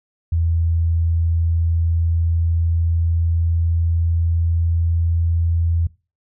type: tone with pitch glide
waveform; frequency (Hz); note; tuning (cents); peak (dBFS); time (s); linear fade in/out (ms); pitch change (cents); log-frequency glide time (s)
sine; 83 to 83.77; E2 to E2; +12 to +28; -15; 0.32-5.87; 5; +16; 0.64-5.29
effects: noise-tail reverb RT60 0.3 s tail -21 dB re dry